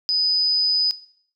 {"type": "tone with amplitude modulation", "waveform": "sine", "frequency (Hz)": 4991, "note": "D#8", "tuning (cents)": 5, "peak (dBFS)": -16, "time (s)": [0.09, 0.91], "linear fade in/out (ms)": 0, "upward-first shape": "sine", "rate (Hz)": 183, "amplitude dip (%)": 35, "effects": ["noise-tail reverb RT60 0.6 s tail -17 dB re dry"]}